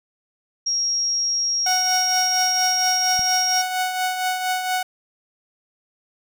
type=tone; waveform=sine; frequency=5600 Hz; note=F8; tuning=4 cents sharp; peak=-19 dBFS; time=0.66-3.62 s; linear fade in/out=10 ms
type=tone with tremolo; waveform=sawtooth; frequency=740 Hz; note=F#5; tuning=in tune; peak=-15 dBFS; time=1.66-4.83 s; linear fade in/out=5 ms; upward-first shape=triangle; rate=4.3 Hz; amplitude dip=55%
type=click; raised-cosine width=5 ms; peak=-23 dBFS; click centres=3.193 s
effects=none